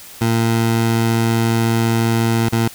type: tone with dropouts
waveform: 20% pulse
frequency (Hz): 114.5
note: A#2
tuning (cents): -31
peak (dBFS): -9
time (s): 0.21-2.68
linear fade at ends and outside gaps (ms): 5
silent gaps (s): 2.49-2.524
effects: white hiss -38 dBFS RMS until 2.74 s